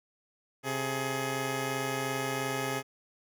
10% pulse tone pair together, 132.68 / 420.9 Hz, C3 / G#4, +25 / +23 cents, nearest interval octave + minor sixth, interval 1998 cents, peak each -25 / -25 dBFS, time 0.63-2.83 s, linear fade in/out 50 ms, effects none

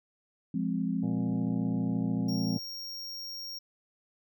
sine chord, F minor, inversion none, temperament equal, 174.61 / 207.7 / 261.6 Hz, F3 / Ab3 / C4, 0 / 0 / 0 cents, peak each -32 dBFS, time 0.54-2.57 s, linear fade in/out 5 ms
harmonic tone, 118.7 Hz, A#2, 32 cents sharp, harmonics 1 / 3 / 4 / 5 / 6 / 7, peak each -36 / -46 / -48 / -50 / -52 / -53 dBFS, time 1.02-2.59 s, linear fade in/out 20 ms
square tone, 5570 Hz, F8, 5 cents flat, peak -38 dBFS, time 2.28-3.59 s, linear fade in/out 10 ms
effects none

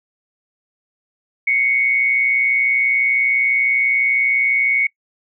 sine tone pair together, 2097 / 2217 Hz, C7 / C#7, +3 / 0 cents, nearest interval minor second, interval 97 cents, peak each -22 / -14 dBFS, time 1.47-4.87 s, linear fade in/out 5 ms, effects noise-tail reverb RT60 0.1 s tail -25 dB re dry

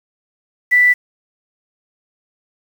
sine tone with quantisation, 1975.5 Hz, B6, in tune, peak -8 dBFS, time 0.71-0.94 s, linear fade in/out 20 ms, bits 6, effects none

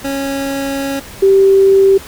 25% pulse / sine tone pair in turn, 275.1 / 389.1 Hz, C#4 / G4, -13 / -13 cents, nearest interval tritone, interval 600 cents, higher second, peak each -13 / -5 dBFS, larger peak second, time 0.04-1 / 1.22-1.98 s, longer first, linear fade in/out 10 ms, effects pink hiss -33 dBFS RMS until 2.07 s

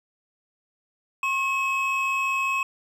triangle tone pair together, 1080.3 / 2565 Hz, C#6 / E7, -45 / -48 cents, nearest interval octave + minor third, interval 1497 cents, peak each -24 / -23 dBFS, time 1.23-2.63 s, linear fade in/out 2 ms, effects none

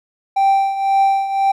triangle tone with tremolo, 783 Hz, G5, 2 cents flat, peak -7 dBFS, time 0.36-1.52 s, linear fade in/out 10 ms, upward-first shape triangle, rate 1.9 Hz, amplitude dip 75%, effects tanh soft clip ceiling -3 dBFS

